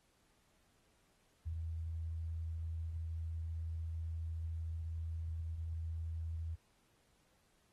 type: tone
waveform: sine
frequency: 81.6 Hz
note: E2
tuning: 17 cents flat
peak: -38 dBFS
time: 1.45-6.56 s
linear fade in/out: 20 ms
effects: pink hiss -74 dBFS RMS until 7.72 s + AAC 32 kbps